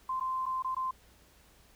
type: tone with dropouts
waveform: sine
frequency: 1040 Hz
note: C6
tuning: 11 cents flat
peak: -30 dBFS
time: 0.09-0.91 s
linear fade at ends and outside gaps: 5 ms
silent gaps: 0.199-0.208 / 0.457-0.463 / 0.624-0.645 / 0.748-0.765 s
effects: added 60 Hz sine -64 dBFS peak until 1.75 s + pink hiss -62 dBFS RMS until 1.75 s

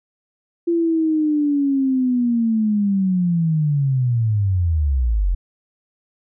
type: linear sweep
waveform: sine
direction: down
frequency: 342.8 to 41.2 Hz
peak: -15 dBFS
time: 0.67-5.35 s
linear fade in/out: 10 ms
effects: none

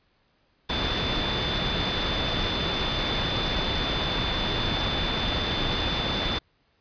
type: tone in noise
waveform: sine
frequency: 3527 Hz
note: A7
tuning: 3 cents sharp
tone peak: -30 dBFS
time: 0.69-6.39 s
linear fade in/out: 10 ms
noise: pink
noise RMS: -27 dBFS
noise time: 0.69-6.39 s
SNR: -6 dB
effects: pink hiss -67 dBFS RMS until 6.8 s + resampled to 11025 Hz

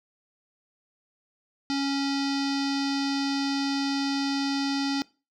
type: tone with low-pass filter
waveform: square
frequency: 277.2 Hz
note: C#4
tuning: in tune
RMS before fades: -27 dBFS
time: 1.7-5.02 s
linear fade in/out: 0 ms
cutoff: 4900 Hz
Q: 4.9
effects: noise-tail reverb RT60 0.3 s tail -21 dB re dry

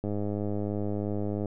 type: click train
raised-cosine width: 2 ms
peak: -19 dBFS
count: 147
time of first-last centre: 0.04-1.457 s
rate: 103 Hz
effects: none

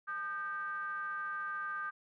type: ring-modulated tone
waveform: triangle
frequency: 174.61 Hz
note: F3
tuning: in tune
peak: -31 dBFS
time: 0.07-1.91 s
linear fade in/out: 20 ms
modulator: 1390 Hz
effects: none

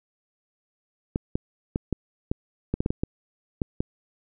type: clicks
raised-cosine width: 3 ms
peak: -11 dBFS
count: 12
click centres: 1.159 / 1.355 / 1.759 / 1.927 / 2.315 / 2.74 / 2.805 / 2.861 / 2.905 / 3.035 / 3.618 / 3.805 s
effects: none

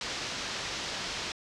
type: low-pass noise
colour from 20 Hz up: white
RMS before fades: -36 dBFS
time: 0.01-1.32 s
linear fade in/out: 2 ms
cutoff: 5800 Hz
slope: 24 dB/octave
effects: low-pass 9000 Hz 12 dB/octave

